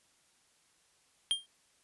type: tone with exponential decay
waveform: square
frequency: 3199 Hz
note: G7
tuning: 34 cents sharp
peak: -24 dBFS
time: 1.31-1.46 s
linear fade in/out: 0 ms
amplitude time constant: 32 ms
effects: white hiss -69 dBFS RMS until 1.83 s + resampled to 24000 Hz